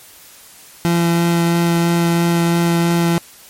30% pulse tone with vibrato, 170 Hz, F3, 46 cents flat, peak -10 dBFS, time 0.85-3.18 s, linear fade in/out 0 ms, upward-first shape sine, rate 3 Hz, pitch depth 8 cents each way, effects white hiss -42 dBFS RMS until 3.49 s + MP3 64 kbps

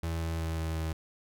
35% pulse tone with pitch steps, 82.41 / 81.84 / 81.28 / 80.71 / 80.16 Hz, E2 / E2 / E2 / E2 / E2, 0 / -12 / -24 / -36 / -48 cents, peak -29 dBFS, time 0.03-0.93 s, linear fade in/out 5 ms, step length 180 ms, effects none

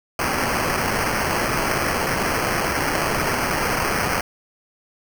violet noise with sample-and-hold, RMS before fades -22 dBFS, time 0.19-4.21 s, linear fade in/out 2 ms, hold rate 3675 Hz, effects none

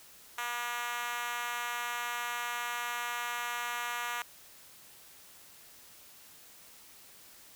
5% pulse tone with high-pass filter, 240 Hz, B3, 49 cents flat, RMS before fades -36 dBFS, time 0.38-4.22 s, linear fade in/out 2 ms, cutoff 980 Hz, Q 1.6, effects white hiss -55 dBFS RMS until 7.55 s

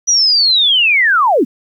sine linear sweep, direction down, 5920 to 197.2 Hz, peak -8 dBFS, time 0.07-1.45 s, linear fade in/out 20 ms, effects 8-bit

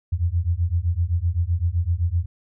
sine beating tone pair, 82.41 / 90.21 Hz, E2 / F#2, 0 / -43 cents, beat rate 7.8 Hz, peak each -22 dBFS, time 0.12-2.26 s, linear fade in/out 10 ms, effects none

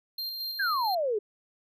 square tone with tremolo, 4186 Hz, C8, in tune, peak -32 dBFS, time 0.18-0.95 s, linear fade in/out 5 ms, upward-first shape square, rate 4.5 Hz, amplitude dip 30%
sine exponential sweep, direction down, 1683 to 399 Hz, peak -25 dBFS, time 0.59-1.19 s, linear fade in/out 10 ms
effects none

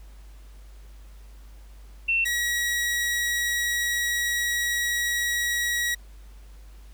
sine / sawtooth tone pair in turn, 2700 / 1913.6 Hz, E7 / A#6, +41 / +45 cents, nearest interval tritone, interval 596 cents, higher first, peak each -20 dBFS, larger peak neither, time 2.08-2.25 / 2.25-5.95 s, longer second, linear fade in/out 10 ms, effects added 50 Hz sine -43 dBFS peak until 6.93 s + pink hiss -58 dBFS RMS until 6.93 s

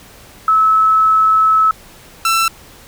sine / sawtooth tone pair in turn, 1299 / 1337.8 Hz, E6 / E6, -26 / +25 cents, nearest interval minor second, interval 51 cents, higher second, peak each -8 dBFS, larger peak neither, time 0.48-1.71 / 2.25-2.48 s, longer first, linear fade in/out 2 ms, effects pink hiss -41 dBFS RMS until 2.87 s

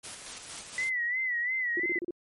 white noise with tremolo, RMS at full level -40 dBFS, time 0.03-0.9 s, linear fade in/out 20 ms, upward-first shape square, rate 4.3 Hz, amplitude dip 35%
sine tone with vibrato, 1979 Hz, B6, 3 cents sharp, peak -27 dBFS, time 0.78-1.99 s, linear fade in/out 2 ms, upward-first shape sine, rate 2.9 Hz, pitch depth 86 cents each way
sine tone bursts, 349.2 Hz, F4, in tune, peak -30 dBFS, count 6, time 1.77-2.108 s, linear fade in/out 2 ms, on 28 ms, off 34 ms
effects MP3 48 kbps

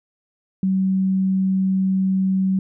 sine tone, 190 Hz, F#3, 46 cents sharp, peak -16 dBFS, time 0.63-2.59 s, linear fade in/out 2 ms, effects none

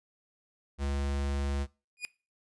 square tone, 70 Hz, C#2, 18 cents sharp, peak -30 dBFS, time 0.78-1.67 s, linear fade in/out 50 ms
40% pulse tone with exponential growth, 2456 Hz, D#7, 23 cents flat, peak -28 dBFS, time 1.97-2.05 s, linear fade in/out 0 ms, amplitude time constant 16 ms
effects noise-tail reverb RT60 0.3 s tail -21 dB re dry + resampled to 22050 Hz

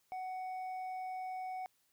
sine tone with hard clipping, 745 Hz, F#5, 12 cents sharp, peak -40 dBFS, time 0.12-1.66 s, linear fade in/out 0 ms, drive 4 dB, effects white hiss -75 dBFS RMS until 1.92 s

